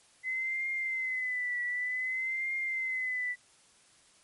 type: tone with vibrato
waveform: sine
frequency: 2033 Hz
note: B6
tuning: 50 cents sharp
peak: -30 dBFS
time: 0.23-3.36 s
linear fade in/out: 50 ms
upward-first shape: triangle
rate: 0.54 Hz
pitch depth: 74 cents each way
effects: white hiss -62 dBFS RMS until 4.23 s + MP3 48 kbps